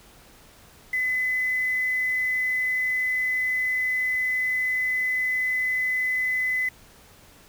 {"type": "tone with quantisation", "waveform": "sine", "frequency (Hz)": 2017, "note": "B6", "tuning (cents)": 36, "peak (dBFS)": -22, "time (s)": [0.93, 6.69], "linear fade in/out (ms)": 5, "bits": 7, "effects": ["pink hiss -52 dBFS RMS until 7.48 s"]}